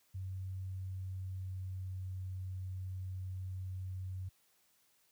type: tone with pitch glide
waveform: sine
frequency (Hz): 94.2 to 93.28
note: F#2 to F#2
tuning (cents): +32 to +15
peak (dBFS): -38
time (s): 0.14-4.29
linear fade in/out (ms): 10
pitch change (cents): -17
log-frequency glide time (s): 0.59-2.18
effects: white hiss -72 dBFS RMS until 5.11 s + high-pass 60 Hz 12 dB/octave